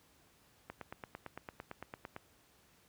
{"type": "click train", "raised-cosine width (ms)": 0.5, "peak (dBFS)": -28, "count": 14, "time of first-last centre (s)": [0.7, 2.164], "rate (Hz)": 8.88, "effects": ["pink hiss -67 dBFS RMS until 2.88 s", "high-pass 60 Hz 12 dB/octave"]}